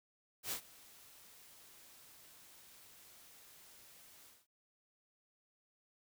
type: noise with ADSR envelope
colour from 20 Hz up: white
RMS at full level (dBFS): -38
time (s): 0.43-4.47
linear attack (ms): 83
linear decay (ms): 93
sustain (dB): -22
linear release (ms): 210
effects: none